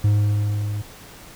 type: tone with level ramp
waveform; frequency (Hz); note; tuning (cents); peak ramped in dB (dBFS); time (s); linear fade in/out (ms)
triangle; 103.83; G#2; 0; -11 to -22; 0.04-0.82; 5
effects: pink hiss -43 dBFS RMS until 1.35 s